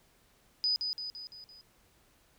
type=tone with echo; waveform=sine; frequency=4978 Hz; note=D#8; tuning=in tune; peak=-26 dBFS; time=0.64-0.76 s; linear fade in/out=0 ms; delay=170 ms; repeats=5; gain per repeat=-5 dB; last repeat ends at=1.61 s; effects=pink hiss -66 dBFS RMS until 2.38 s